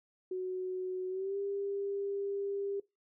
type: tone with pitch glide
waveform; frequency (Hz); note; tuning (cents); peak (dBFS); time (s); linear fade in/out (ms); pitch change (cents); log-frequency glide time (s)
sine; 370 to 398.9; F#4 to G4; 0 to +30; -33; 0.31-2.8; 5; +130; 1.09-1.37
effects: noise-tail reverb RT60 0.2 s tail -20 dB re dry